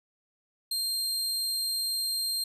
sawtooth tone, 4186 Hz, C8, in tune, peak -25 dBFS, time 0.71-2.44 s, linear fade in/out 5 ms, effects resampled to 32000 Hz

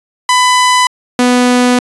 sawtooth tone pair in turn, 1000 / 247.5 Hz, B5 / B3, +21 / +4 cents, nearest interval 2 octaves, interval 2417 cents, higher first, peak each -3 dBFS, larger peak neither, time 0.29-0.87 / 1.19-1.79 s, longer second, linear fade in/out 2 ms, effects resampled to 24000 Hz

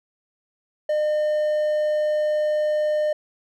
triangle tone, 606 Hz, D#5, 46 cents flat, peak -17 dBFS, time 0.89-3.13 s, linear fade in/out 5 ms, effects none

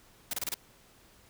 white noise bursts, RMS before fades -33 dBFS, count 5, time 0.31-0.542 s, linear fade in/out 2 ms, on 24 ms, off 28 ms, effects pink hiss -60 dBFS RMS until 1.29 s

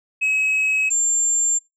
sine tone pair in turn, 2559 / 7331 Hz, D#7 / A#8, +48 / -30 cents, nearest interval octave + tritone, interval 1822 cents, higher second, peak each -14 dBFS, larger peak neither, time 0.21-0.9 / 0.9-1.59 s, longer neither, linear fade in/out 20 ms, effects noise-tail reverb RT60 0.2 s tail -24 dB re dry + tanh soft clip ceiling -16 dBFS

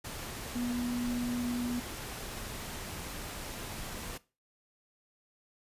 sine tone in noise, 242.8 Hz, B3, 29 cents flat, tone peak -31 dBFS, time 0.55-1.8 s, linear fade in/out 10 ms, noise pink, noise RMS -41 dBFS, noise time 0.04-4.18 s, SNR +7 dB, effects noise-tail reverb RT60 0.3 s tail -19 dB re dry + resampled to 32000 Hz

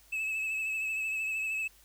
triangle tone with vibrato, 2600 Hz, E7, 24 cents flat, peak -29 dBFS, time 0.12-1.68 s, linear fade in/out 10 ms, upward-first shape sine, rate 13 Hz, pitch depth 32 cents each way, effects added 50 Hz sine -63 dBFS peak until 1.84 s + white hiss -61 dBFS RMS until 1.84 s

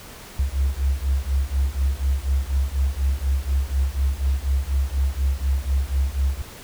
sine beating tone pair, 65.8 / 69.9 Hz, C2 / C#2, +10 / +15 cents, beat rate 4.1 Hz, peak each -22 dBFS, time 0.39-6.42 s, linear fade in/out 5 ms, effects pink hiss -41 dBFS RMS until 6.63 s

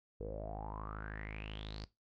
sawtooth tone with low-pass filter sweep, 52.8 Hz, G#1, 29 cents sharp, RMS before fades -44 dBFS, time 0.2-1.85 s, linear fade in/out 5 ms, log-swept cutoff 450 to 4800 Hz, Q 10, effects noise-tail reverb RT60 0.2 s tail -18 dB re dry

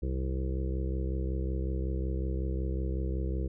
harmonic tone, 65.41 Hz, C2, in tune, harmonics 1 / 2 / 3 / 5 / 6 / 7 / 8, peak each -30 / -38 / -41 / -40 / -43 / -44 / -48 dBFS, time 0.02-3.48 s, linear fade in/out 10 ms, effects none

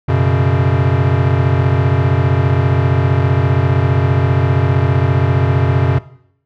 square chord, F# suspended fourth, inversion none, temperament equal, 92.5 / 123.47 / 138.59 Hz, F#2 / B2 / C#3, 0 / 0 / 0 cents, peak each -16 dBFS, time 0.08-5.99 s, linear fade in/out 10 ms, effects noise-tail reverb RT60 0.7 s tail -18 dB re dry + low-pass 2000 Hz 12 dB/octave

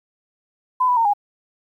sine tone with pitch steps, 1010 / 987 / 915 / 819 Hz, B5 / B5 / A#5 / G#5, +39 / -1 / -32 / -24 cents, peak -14 dBFS, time 0.8-1.136 s, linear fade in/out 10 ms, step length 84 ms, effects 9-bit

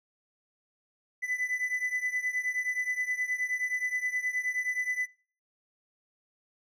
triangle beating tone pair, 1996 / 2005.5 Hz, B6 / B6, +18 / +26 cents, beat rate 9.5 Hz, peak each -29 / -32 dBFS, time 1.22-5.07 s, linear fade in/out 20 ms, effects noise-tail reverb RT60 0.5 s tail -26 dB re dry

